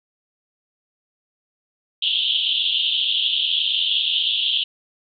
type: band-pass noise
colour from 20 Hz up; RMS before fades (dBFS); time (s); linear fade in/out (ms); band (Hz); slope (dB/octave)
white; -21; 2.02-4.64; 5; 2900 to 3600; 96
effects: none